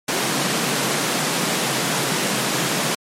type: high-pass noise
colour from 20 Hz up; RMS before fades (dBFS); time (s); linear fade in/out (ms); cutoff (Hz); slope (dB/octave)
pink; -21; 0.08-2.95; 5; 130; 96
effects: low-pass 11000 Hz 12 dB/octave + MP3 64 kbps